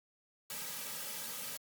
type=noise with comb filter; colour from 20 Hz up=white; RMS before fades=-42 dBFS; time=0.5-1.57 s; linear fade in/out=2 ms; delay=2.8 ms; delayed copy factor=-0.95; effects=high-pass 150 Hz 12 dB/octave + Opus 48 kbps